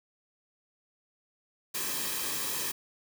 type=noise with comb filter; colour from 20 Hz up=white; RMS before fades=-33 dBFS; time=1.74-2.72 s; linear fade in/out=10 ms; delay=1.4 ms; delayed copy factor=-0.6; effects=none